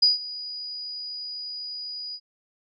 sine tone with ADSR envelope, 4914 Hz, D#8, 22 cents flat, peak -13 dBFS, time 0.02-2.2 s, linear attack 9 ms, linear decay 150 ms, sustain -19 dB, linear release 58 ms, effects none

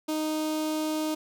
sawtooth tone with notch filter, 310.1 Hz, D#4, 6 cents flat, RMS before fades -29 dBFS, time 0.08-1.15 s, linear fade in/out 10 ms, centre 1800 Hz, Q 1.3, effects none

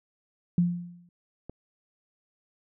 sine tone with exponential decay, 174.61 Hz, F3, in tune, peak -17 dBFS, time 0.58-1.09 s, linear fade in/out 2 ms, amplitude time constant 110 ms
click, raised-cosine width 2 ms, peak -26 dBFS, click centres 1.496 s
effects none

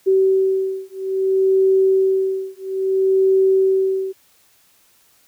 sine beating tone pair, 382.2 / 382.8 Hz, G4 / G4, -44 / -41 cents, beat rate 0.6 Hz, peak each -17 dBFS, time 0.06-4.13 s, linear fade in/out 20 ms, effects white hiss -56 dBFS RMS until 5.27 s

